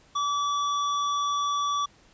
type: tone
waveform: square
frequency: 1151 Hz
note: D6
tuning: 35 cents flat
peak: -25 dBFS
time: 0.15-1.86 s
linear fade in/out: 10 ms
effects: pink hiss -58 dBFS RMS until 2.13 s + resampled to 16000 Hz